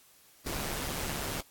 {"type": "noise with amplitude modulation", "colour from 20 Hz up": "pink", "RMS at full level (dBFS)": -33, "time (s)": [0.46, 1.41], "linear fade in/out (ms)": 5, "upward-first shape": "sine", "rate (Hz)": 142, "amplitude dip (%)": 50, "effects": ["white hiss -60 dBFS RMS until 1.5 s", "AAC 64 kbps"]}